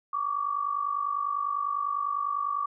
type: tone pair together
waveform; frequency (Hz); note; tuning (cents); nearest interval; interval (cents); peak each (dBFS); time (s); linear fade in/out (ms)
sine; 1129 / 1179; C#6 / D6; +31 / +6; minor second; 75; -29 / -30; 0.13-2.66; 5
effects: none